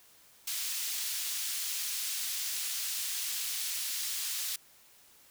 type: high-pass noise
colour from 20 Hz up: pink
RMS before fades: -35 dBFS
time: 0.47-4.56 s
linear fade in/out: 5 ms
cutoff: 3700 Hz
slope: 12 dB/octave
effects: white hiss -60 dBFS RMS until 5.3 s